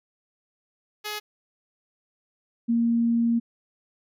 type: tone pair in turn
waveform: 5% pulse / sine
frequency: 421 / 233 Hz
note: G#4 / A#3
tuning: +24 / -1 cents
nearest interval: minor seventh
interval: 1025 cents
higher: first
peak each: -19 dBFS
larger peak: neither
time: 1.04-1.2 / 2.68-3.4 s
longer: second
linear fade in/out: 20 ms
effects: none